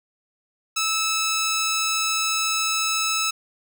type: tone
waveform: 10% pulse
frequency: 1306 Hz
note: E6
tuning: 17 cents flat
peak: -13 dBFS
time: 0.76-3.31 s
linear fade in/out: 10 ms
effects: none